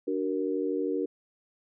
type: chord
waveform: sine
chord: D augmented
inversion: none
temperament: equal with one note detuned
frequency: 293.7 / 373.6 / 466.2 Hz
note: D4 / F#4 / A#4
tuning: 0 / +17 / 0 cents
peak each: -31 dBFS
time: 0.07-1.06 s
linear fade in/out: 10 ms
effects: none